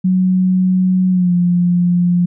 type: tone with pitch glide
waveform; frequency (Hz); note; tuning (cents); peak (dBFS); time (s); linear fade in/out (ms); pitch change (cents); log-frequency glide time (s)
sine; 185 to 176.14; F#3 to F3; 0 to +15; -10; 0.04-2.26; 10; -85; 1.1-1.33
effects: none